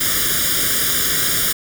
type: noise with comb filter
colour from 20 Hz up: white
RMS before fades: -18 dBFS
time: 0-1.53 s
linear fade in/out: 10 ms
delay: 0.58 ms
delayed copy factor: +1
effects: none

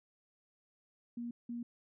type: tone bursts at uneven times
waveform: sine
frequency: 237.6 Hz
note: A#3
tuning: 33 cents sharp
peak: -38 dBFS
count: 2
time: 1.17-1.31 / 1.49-1.63 s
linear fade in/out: 5 ms
effects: none

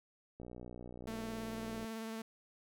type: click train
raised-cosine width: 2 ms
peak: -35 dBFS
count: 89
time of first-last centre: 0.4-1.845 s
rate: 60.9 Hz
type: tone with vibrato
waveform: sawtooth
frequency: 223.3 Hz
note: A3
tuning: 26 cents sharp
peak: -37 dBFS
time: 1.07-2.22 s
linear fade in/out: 5 ms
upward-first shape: triangle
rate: 18 Hz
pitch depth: 22 cents each way
effects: none

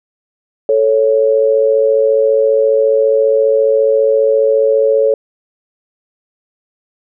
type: tone pair together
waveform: sine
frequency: 439.7 / 554.4 Hz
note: A4 / C#5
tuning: -1 / 0 cents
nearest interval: major third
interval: 401 cents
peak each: -11 dBFS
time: 0.69-5.14 s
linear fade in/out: 2 ms
effects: none

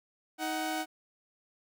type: tone pair together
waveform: sawtooth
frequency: 314.2 / 747.3 Hz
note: D#4 / F#5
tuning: +17 / +17 cents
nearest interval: octave + minor third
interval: 1500 cents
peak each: -31 / -30 dBFS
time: 0.38-0.86 s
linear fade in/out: 50 ms
effects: none

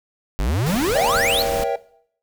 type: exponential sweep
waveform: square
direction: up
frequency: 43.35 to 4435 Hz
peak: -19 dBFS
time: 0.39-1.42 s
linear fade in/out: 0 ms
type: noise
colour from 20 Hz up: pink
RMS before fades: -28 dBFS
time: 0.66-1.64 s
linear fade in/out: 5 ms
type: chord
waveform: triangle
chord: A# diminished seventh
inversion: none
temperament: equal with one note detuned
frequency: 474 / 554.4 / 659.3 / 784 Hz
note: A#4 / C#5 / E5 / G5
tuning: +29 / 0 / 0 / 0 cents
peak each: -23 dBFS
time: 0.95-1.76 s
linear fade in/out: 5 ms
effects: noise-tail reverb RT60 0.6 s tail -18 dB re dry

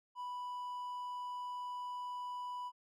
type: tone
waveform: triangle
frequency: 987.8 Hz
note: B5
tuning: in tune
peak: -38 dBFS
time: 0.15-2.72 s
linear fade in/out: 50 ms
effects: none

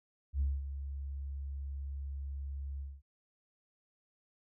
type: tone with ADSR envelope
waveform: sine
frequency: 69.3 Hz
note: C#2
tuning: in tune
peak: -26 dBFS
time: 0.33-3.02 s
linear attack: 75 ms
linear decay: 210 ms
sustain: -11 dB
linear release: 220 ms
effects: tanh soft clip ceiling -25 dBFS

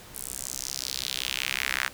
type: tone with high-pass filter sweep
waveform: sawtooth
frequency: 65.3 Hz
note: C2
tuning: 3 cents flat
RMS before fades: -32 dBFS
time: 0.14-1.89 s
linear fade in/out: 20 ms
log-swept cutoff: 10000 to 1600 Hz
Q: 2.3
effects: pink hiss -47 dBFS RMS until 1.93 s

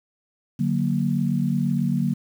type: chord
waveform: sine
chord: D augmented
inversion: none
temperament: equal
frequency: 146.83 / 185 / 233.1 Hz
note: D3 / F#3 / A#3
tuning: 0 / 0 / 0 cents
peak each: -24 dBFS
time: 0.59-2.14 s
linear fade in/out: 10 ms
effects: 8-bit

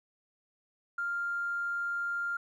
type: tone with tanh clipping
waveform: triangle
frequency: 1396.9 Hz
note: F6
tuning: in tune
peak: -30 dBFS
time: 0.98-2.37 s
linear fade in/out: 5 ms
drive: 2 dB
effects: none

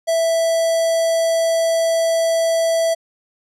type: tone with notch filter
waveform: square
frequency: 659 Hz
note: E5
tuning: 1 cent flat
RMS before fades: -17 dBFS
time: 0.07-2.95 s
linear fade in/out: 20 ms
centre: 2400 Hz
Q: 1
effects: low-pass 11000 Hz 12 dB/octave

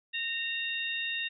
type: harmonic tone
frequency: 922 Hz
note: A#5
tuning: 19 cents flat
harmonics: 2 / 3 / 4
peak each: -36 / -34 / -36 dBFS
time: 0.13-1.29 s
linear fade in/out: 20 ms
effects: none

